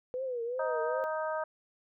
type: tone with vibrato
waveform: sine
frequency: 494.7 Hz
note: B4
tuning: 3 cents sharp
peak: -32 dBFS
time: 0.14-1.04 s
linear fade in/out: 0 ms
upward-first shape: triangle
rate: 2.6 Hz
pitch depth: 140 cents each way
type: harmonic tone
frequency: 313 Hz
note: D#4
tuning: 10 cents sharp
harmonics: 2 / 3 / 4 / 5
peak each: -33 / -37 / -39 / -41 dBFS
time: 0.59-1.44 s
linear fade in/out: 5 ms
effects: none